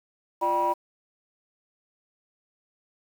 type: tone cluster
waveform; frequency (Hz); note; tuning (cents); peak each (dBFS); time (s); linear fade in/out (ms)
sine; 347.3 / 598 / 779 / 969; F4 / D5 / G5 / B5; -10 / +31 / -11 / -33; -31 / -28 / -31 / -22; 0.41-0.74; 20
effects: tanh soft clip ceiling -16 dBFS + 8-bit